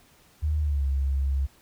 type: tone with pitch glide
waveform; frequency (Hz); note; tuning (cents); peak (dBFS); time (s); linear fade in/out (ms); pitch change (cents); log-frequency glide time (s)
sine; 76.1 to 68.19; D#2 to C#2; -38 to -28; -22; 0.42-1.47; 20; -190; 0.6-0.85
effects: pink hiss -58 dBFS RMS until 1.61 s